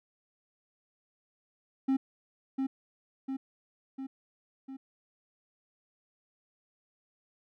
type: tone with echo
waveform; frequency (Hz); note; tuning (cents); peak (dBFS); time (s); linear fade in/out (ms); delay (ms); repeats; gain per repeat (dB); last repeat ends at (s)
triangle; 267.3; C4; +37; -22; 1.88-1.97; 10; 700; 4; -4; 4.77
effects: none